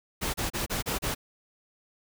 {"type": "noise bursts", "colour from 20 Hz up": "pink", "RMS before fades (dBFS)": -30, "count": 6, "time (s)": [0.21, 1.15], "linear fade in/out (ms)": 20, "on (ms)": 130, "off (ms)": 32, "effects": []}